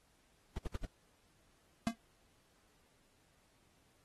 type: noise bursts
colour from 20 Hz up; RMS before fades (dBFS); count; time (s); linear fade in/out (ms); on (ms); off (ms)
brown; -37; 4; 0.56-0.853; 5; 23; 67
type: tone with exponential decay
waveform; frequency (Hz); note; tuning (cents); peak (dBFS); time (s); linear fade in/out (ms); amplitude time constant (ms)
square; 230; A#3; -23; -27; 1.87-1.96; 0; 18
effects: pink hiss -72 dBFS RMS until 4.04 s + AAC 32 kbps